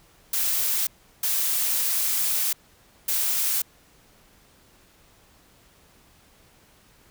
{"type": "noise bursts at uneven times", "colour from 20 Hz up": "blue", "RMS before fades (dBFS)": -24, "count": 3, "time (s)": [[0.33, 0.87], [1.23, 2.53], [3.08, 3.62]], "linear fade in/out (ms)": 5, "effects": ["pink hiss -57 dBFS RMS until 7.1 s"]}